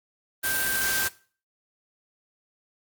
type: tone in noise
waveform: sine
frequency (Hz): 1568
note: G6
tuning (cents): 0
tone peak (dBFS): -27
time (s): 0.43-1.09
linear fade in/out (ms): 20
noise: white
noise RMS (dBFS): -27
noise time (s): 0.43-1.09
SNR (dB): -3
effects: noise-tail reverb RT60 0.4 s tail -19 dB re dry + Opus 32 kbps